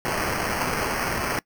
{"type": "noise with sample-and-hold", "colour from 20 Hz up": "blue", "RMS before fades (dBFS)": -26, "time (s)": [0.05, 1.39], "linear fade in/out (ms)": 0, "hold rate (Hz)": 3675, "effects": ["noise-tail reverb RT60 0.1 s tail -23 dB re dry"]}